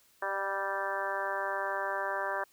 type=harmonic tone with a mistuned harmonic; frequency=195.6 Hz; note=G3; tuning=4 cents flat; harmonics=2 / 3 / 4 / 5 / 6 / 7 / 8 / 9; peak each=-42 / -37 / -40 / -37 / -39 / -44 / -37 / -41 dBFS; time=0.22-2.44 s; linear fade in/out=5 ms; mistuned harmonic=3; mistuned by=+19 cents; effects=white hiss -65 dBFS RMS until 2.52 s